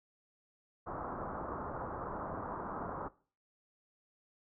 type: low-pass noise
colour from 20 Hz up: white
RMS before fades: -41 dBFS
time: 0.86-3.09 s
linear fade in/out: 20 ms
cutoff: 1300 Hz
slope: 48 dB/octave
effects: noise-tail reverb RT60 0.4 s tail -19 dB re dry